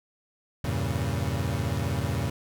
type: chord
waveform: 35% pulse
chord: E diminished seventh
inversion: none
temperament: equal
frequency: 82.41 / 98 / 116.54 / 138.59 Hz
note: E2 / G2 / Bb2 / Db3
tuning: 0 / 0 / 0 / 0 cents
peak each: -30 dBFS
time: 0.64-2.3 s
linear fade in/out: 5 ms
effects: none